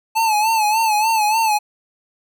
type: tone with vibrato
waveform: square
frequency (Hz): 871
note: A5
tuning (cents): -18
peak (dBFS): -15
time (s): 0.15-1.59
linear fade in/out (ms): 20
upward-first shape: sine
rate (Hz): 3.4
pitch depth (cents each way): 74
effects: none